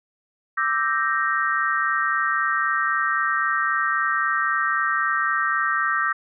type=chord; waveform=sine; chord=E half-diminished seventh; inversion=third; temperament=equal; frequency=1174.7 / 1318.5 / 1568 / 1864.7 Hz; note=D6 / E6 / G6 / Bb6; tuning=0 / 0 / 0 / 0 cents; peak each=-25 dBFS; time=0.57-6.13 s; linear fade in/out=10 ms; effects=none